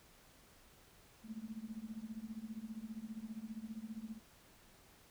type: tone with tremolo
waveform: sine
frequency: 220 Hz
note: A3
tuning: in tune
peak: -39 dBFS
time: 1.23-4.2 s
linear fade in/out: 50 ms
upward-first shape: triangle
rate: 15 Hz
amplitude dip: 100%
effects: pink hiss -64 dBFS RMS until 5.1 s